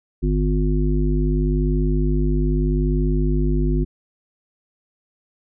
harmonic tone, 50.4 Hz, G1, 49 cents sharp, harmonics 1 / 3 / 5 / 7, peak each -18 / -23 / -25 / -26 dBFS, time 0.22-3.85 s, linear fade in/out 20 ms, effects none

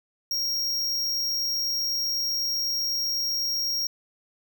square tone, 5588 Hz, F8, in tune, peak -25 dBFS, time 0.31-3.87 s, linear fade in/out 2 ms, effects none

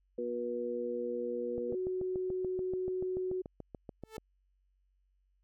harmonic tone, 120.7 Hz, B2, 39 cents flat, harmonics 2 / 3 / 4, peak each -41 / -39 / -35 dBFS, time 0.18-1.75 s, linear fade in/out 5 ms
click train, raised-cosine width 2 ms, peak -29 dBFS, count 19, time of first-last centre 1.58-4.181 s, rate 6.92 Hz
sine tone, 370 Hz, F#4, in tune, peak -32 dBFS, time 1.69-3.42 s, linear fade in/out 10 ms
sawtooth tone with exponential growth, 440 Hz, A4, in tune, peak -37 dBFS, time 4.02-4.17 s, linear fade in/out 5 ms, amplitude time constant 31 ms
effects added 47 Hz sine -70 dBFS peak until 5.43 s

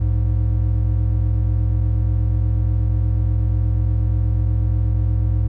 triangle tone pair together, 60.98 / 104.4 Hz, B1 / G#2, -21 / +10 cents, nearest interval major sixth, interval 931 cents, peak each -16 dBFS, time 0-5.48 s, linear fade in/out 10 ms, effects none

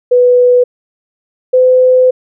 sine tone pair in turn, 493.9 / 509 Hz, B4 / C5, 0 / -48 cents, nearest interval minor second, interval 52 cents, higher second, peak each -4 dBFS, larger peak neither, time 0.11-0.64 / 1.53-2.11 s, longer second, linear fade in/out 10 ms, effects none

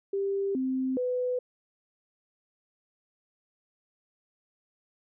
sine tone with pitch steps, 394.7 / 260.8 / 499.3 Hz, G4 / C4 / B4, +12 / -5 / +19 cents, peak -26 dBFS, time 0.13-1.39 s, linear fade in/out 5 ms, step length 420 ms, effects none

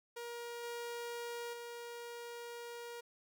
sawtooth tone with level steps, 473.8 Hz, A#4, 28 cents sharp, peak -39 / -37 / -41 dBFS, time 0.16-3.01 s, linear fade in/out 10 ms, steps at 0.63 / 1.53 s, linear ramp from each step 5 ms, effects none

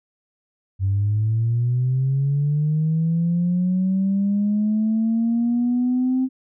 sine linear sweep, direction up, 94.8 to 261.6 Hz, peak -16 dBFS, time 0.79-6.29 s, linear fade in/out 50 ms, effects tanh soft clip ceiling -13 dBFS

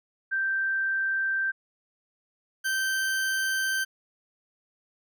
sine / 40% pulse tone pair in turn, 1566 / 1556.1 Hz, G6 / G6, -2 / -13 cents, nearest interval unison, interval 11 cents, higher first, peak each -24 dBFS, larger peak neither, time 0.31-1.52 / 2.64-3.85 s, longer neither, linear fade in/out 20 ms, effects none

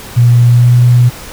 sine tone with pitch glide, 120.2 to 122.23 Hz, B2 to B2, -46 to -17 cents, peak -3 dBFS, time 0.16-1.1 s, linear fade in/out 20 ms, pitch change +29 cents, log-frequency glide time 0.47-0.7 s, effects pink hiss -29 dBFS RMS until 1.32 s

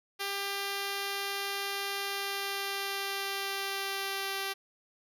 5% pulse tone with pitch glide, 397.4 to 391 Hz, G4 to G4, +24 to -4 cents, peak -21 dBFS, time 0.19-4.54 s, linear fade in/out 20 ms, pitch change -28 cents, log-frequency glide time 2.02-4.41 s, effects none

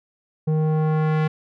square tone with low-pass filter sweep, 155.56 Hz, D#3, in tune, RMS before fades -20 dBFS, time 0.47-1.28 s, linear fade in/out 10 ms, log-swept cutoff 450 to 2400 Hz, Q 0.92, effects none

